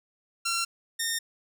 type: tone pair in turn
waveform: 10% pulse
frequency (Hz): 1365 / 1830.5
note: F6 / A#6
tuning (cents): -40 / -32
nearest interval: perfect fourth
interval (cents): 508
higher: second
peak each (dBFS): -18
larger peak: neither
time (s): 0.45-0.65 / 0.99-1.19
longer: neither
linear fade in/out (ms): 10
effects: none